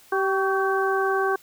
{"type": "harmonic tone with a mistuned harmonic", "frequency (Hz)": 387.1, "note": "G4", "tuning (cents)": -22, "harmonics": [1, 2, 3, 4], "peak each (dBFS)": [-23, -27, -27, -27], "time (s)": [0.12, 1.36], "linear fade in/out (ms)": 5, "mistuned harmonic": 3, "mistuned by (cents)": -48, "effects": ["white hiss -53 dBFS RMS until 1.42 s"]}